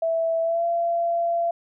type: tone with pitch glide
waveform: sine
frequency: 658 to 681.6 Hz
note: E5 to F5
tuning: -3 to -42 cents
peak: -20 dBFS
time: 0.02-1.51 s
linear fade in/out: 5 ms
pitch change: +61 cents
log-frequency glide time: 0.42-0.65 s
effects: none